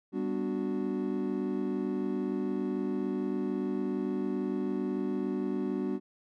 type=chord; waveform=triangle; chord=G major seventh; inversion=none; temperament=equal; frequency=196 / 246.9 / 293.7 / 370 Hz; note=G3 / B3 / D4 / F#4; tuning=0 / 0 / 0 / 0 cents; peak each=-33 dBFS; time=0.12-6 s; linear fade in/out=50 ms; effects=none